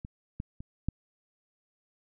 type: clicks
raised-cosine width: 5 ms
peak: -27 / -22 / -29 / -16 dBFS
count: 4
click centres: 0.049 / 0.401 / 0.605 / 0.886 s
effects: none